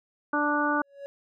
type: harmonic tone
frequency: 294.2 Hz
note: D4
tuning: 3 cents sharp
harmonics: 1 / 2 / 3 / 4 / 5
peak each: -28 / -32 / -30 / -29 / -28 dBFS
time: 0.33-0.82 s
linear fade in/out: 5 ms
type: tone with exponential growth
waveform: triangle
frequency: 560 Hz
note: C#5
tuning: 18 cents sharp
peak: -31 dBFS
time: 0.79-1.06 s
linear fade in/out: 0 ms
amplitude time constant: 58 ms
effects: none